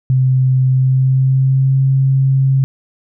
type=tone with pitch glide; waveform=sine; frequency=130 to 134.27 Hz; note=C3 to C3; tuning=-11 to +45 cents; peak=-9 dBFS; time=0.1-2.64 s; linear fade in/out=0 ms; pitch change=+56 cents; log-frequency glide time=0.68-1.8 s; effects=none